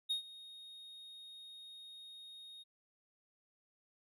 triangle tone with ADSR envelope, 3723 Hz, A#7, 3 cents flat, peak -30 dBFS, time 0.09-2.64 s, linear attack 19 ms, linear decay 110 ms, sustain -19 dB, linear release 24 ms, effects none

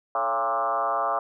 sine tone with frequency modulation, 932.3 Hz, A#5, in tune, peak -22 dBFS, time 0.15-1.19 s, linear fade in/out 2 ms, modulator 124 Hz, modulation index 2.9, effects none

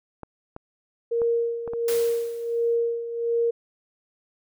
clicks, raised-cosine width 1 ms, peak -22 dBFS, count 5, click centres 0.233 / 0.564 / 1.218 / 1.677 / 1.735 s
sine tone with tremolo, 466.8 Hz, A#4, 2 cents sharp, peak -19 dBFS, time 1.11-3.51 s, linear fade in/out 10 ms, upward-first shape sine, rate 1.4 Hz, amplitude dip 70%
white noise with exponential decay, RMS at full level -31 dBFS, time 1.88-2.76 s, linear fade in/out 2 ms, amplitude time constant 190 ms
effects none

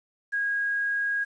sine tone with quantisation, 1640 Hz, G#6, 22 cents flat, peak -24 dBFS, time 0.32-1.25 s, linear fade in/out 20 ms, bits 9, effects resampled to 22050 Hz

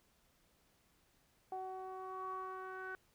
sawtooth tone with low-pass filter sweep, 375.6 Hz, F#4, 26 cents sharp, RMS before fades -45 dBFS, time 1.52-2.95 s, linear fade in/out 0 ms, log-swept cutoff 800 to 1500 Hz, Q 8, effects pink hiss -73 dBFS RMS until 3.14 s

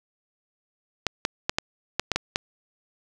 clicks, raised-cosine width 0.2 ms, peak -5 dBFS, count 8, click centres 1.067 / 1.251 / 1.495 / 1.585 / 1.996 / 2.117 / 2.16 / 2.359 s, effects 7-bit

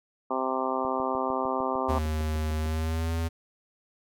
harmonic tone, 130.81 Hz, C3, in tune, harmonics 2 / 3 / 4 / 5 / 6 / 7 / 8 / 9, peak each -34 / -34 / -34 / -34 / -34 / -34 / -34 / -34 dBFS, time 0.3-1.99 s, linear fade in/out 10 ms
click train, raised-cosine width 2 ms, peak -28 dBFS, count 13, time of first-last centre 0.85-2.66 s, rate 6.63 Hz
square tone with pitch glide, 77.78 to 82.41 Hz, D#2 to E2, 0 to 0 cents, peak -27 dBFS, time 1.88-3.29 s, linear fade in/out 20 ms, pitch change +100 cents, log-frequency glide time 2.58-3.13 s
effects none

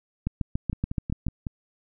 two click trains, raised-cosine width 5 ms, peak -18 / -13 dBFS, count 5 / 8, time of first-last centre 0.73-1.468 / 0.27-1.267 s, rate 5.42 / 7.02 Hz, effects none

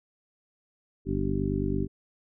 harmonic tone with a mistuned harmonic, 49 Hz, G1, in tune, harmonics 1 / 2 / 3 / 4 / 5 / 6 / 8, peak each -33 / -33 / -33 / -33 / -33 / -33 / -33 dBFS, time 1.05-1.88 s, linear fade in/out 50 ms, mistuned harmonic 8, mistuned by -29 cents, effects none

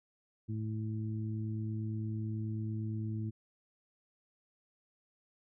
harmonic tone, 109 Hz, A2, 16 cents flat, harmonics 1 / 2 / 3, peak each -35 / -41 / -45 dBFS, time 0.48-3.31 s, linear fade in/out 20 ms, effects none

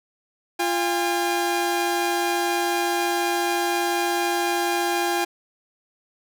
sawtooth tone pair together, 347 / 808.3 Hz, F4 / G#5, -11 / -47 cents, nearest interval octave + minor third, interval 1464 cents, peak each -20 dBFS, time 0.59-5.25 s, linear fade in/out 10 ms, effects none

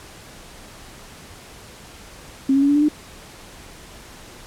sine tone with pitch steps, 269.7 / 275.7 / 281.8 / 288.1 / 294.4 / 301 Hz, C#4 / C#4 / C#4 / D4 / D4 / D4, -47 / -9 / +29 / -33 / +4 / +43 cents, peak -13 dBFS, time 2.49-2.886 s, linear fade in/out 5 ms, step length 66 ms, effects pink hiss -42 dBFS RMS until 4.46 s + low-pass 11000 Hz 12 dB/octave

